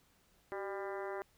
harmonic tone with a mistuned harmonic, 199.2 Hz, G3, 28 cents sharp, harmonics 2 / 3 / 4 / 5 / 6 / 7 / 8 / 9 / 10, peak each -41 / -45 / -47 / -49 / -51 / -52 / -53 / -54 / -55 dBFS, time 0.52-1.22 s, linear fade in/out 0 ms, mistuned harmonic 2, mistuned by -54 cents, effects pink hiss -70 dBFS RMS until 1.37 s

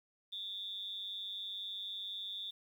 sine tone with amplitude modulation, 3558 Hz, A7, 19 cents sharp, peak -36 dBFS, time 0.32-2.51 s, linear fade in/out 10 ms, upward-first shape sine, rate 196 Hz, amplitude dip 85%, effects 11-bit

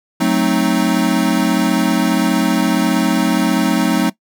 square chord, F# diminished seventh, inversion none, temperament equal, 185 / 220 / 261.6 / 311.1 Hz, F#3 / A3 / C4 / Eb4, 0 / 0 / 0 / 0 cents, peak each -19 dBFS, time 0.2-4.1 s, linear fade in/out 10 ms, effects noise-tail reverb RT60 0.1 s tail -19 dB re dry

